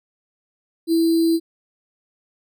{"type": "tone with sample-and-hold", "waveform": "sine", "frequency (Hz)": 329.6, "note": "E4", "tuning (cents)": 0, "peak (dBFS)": -14, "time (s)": [0.87, 1.4], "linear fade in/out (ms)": 50, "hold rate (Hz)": 4410, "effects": []}